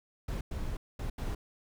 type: noise bursts at uneven times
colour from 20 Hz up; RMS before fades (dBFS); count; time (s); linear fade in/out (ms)
brown; -35; 4; 0.28-0.41 / 0.51-0.77 / 0.99-1.1 / 1.18-1.35; 5
effects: none